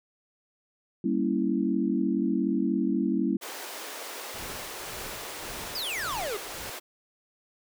sine chord, G diminished seventh, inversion none, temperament equal, 196 / 233.1 / 277.2 / 329.6 Hz, G3 / Bb3 / Db4 / Fb4, 0 / 0 / 0 / 0 cents, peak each -29 dBFS, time 1.04-3.37 s, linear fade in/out 5 ms
pink high-pass noise, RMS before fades -39 dBFS, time 3.41-6.8 s, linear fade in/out 20 ms, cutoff 360 Hz, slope 24 dB/octave
pink noise with tremolo, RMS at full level -41 dBFS, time 4.34-6.7 s, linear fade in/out 5 ms, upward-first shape sine, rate 1.8 Hz, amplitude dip 85%
square exponential sweep, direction down, 5200 to 382.5 Hz, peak -31 dBFS, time 5.75-6.37 s, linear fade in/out 5 ms
effects none

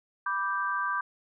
sine chord, G major, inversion first, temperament equal, 987.8 / 1174.7 / 1568 Hz, B5 / D6 / G6, 0 / 0 / 0 cents, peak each -34 / -30 / -31 dBFS, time 0.26-1.01 s, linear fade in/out 5 ms, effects none

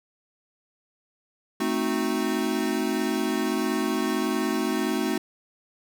square chord, A diminished seventh, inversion none, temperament equal with one note detuned, 220 / 261.6 / 311.1 / 366.8 Hz, A3 / C4 / Eb4 / Gb4, 0 / 0 / 0 / -15 cents, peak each -30 dBFS, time 1.6-5.18 s, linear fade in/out 5 ms, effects none

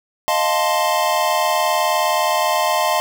square chord, F dominant seventh, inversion third, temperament equal with one note detuned, 622.3 / 701.7 / 880 / 1046.5 Hz, Eb5 / F5 / A5 / C6, 0 / +8 / 0 / 0 cents, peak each -22 dBFS, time 0.28-3 s, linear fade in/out 0 ms, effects none

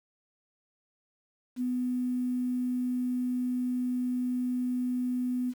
sine tone, 249.4 Hz, B3, 17 cents sharp, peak -27 dBFS, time 1.56-5.54 s, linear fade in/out 50 ms, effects 9-bit

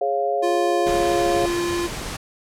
sine chord, Db major, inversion second, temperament equal with one note detuned, 415.3 / 550.5 / 698.5 Hz, Ab4 / Db5 / F5, 0 / -12 / 0 cents, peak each -25 / -24 / -22 dBFS, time 0.01-1.46 s, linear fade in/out 5 ms
square tone with pitch glide, 349.2 to 346.4 Hz, F4 to F4, 0 to -14 cents, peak -22 dBFS, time 0.42-1.88 s, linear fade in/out 20 ms, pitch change -14 cents, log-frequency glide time 0.64-1.17 s
pink noise, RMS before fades -30 dBFS, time 0.86-2.17 s, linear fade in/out 10 ms
effects low-pass 10000 Hz 12 dB/octave

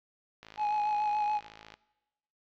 click train, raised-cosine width 0.2 ms, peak -29 dBFS, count 72, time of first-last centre 0.43-1.74 s, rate 54.2 Hz
triangle tone with vibrato, 840 Hz, G#5, 19 cents sharp, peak -25 dBFS, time 0.57-1.41 s, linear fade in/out 50 ms, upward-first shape sine, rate 7 Hz, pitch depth 23 cents each way
effects noise-tail reverb RT60 1.0 s tail -20 dB re dry + low-pass 4000 Hz 12 dB/octave

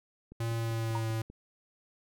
click train, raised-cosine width 3 ms, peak -35 dBFS, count 6, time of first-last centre 0.32-1.3 s, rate 5.1 Hz
square tone with pitch glide, 115.1 to 111.95 Hz, A#2 to A2, -22 to +30 cents, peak -31 dBFS, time 0.4-1.22 s, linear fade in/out 5 ms, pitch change -48 cents, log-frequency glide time 0.52-1.08 s
sine tone with exponential decay, 942 Hz, A#5, 18 cents sharp, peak -29 dBFS, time 0.95-1.05 s, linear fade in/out 2 ms, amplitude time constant 21 ms
effects none

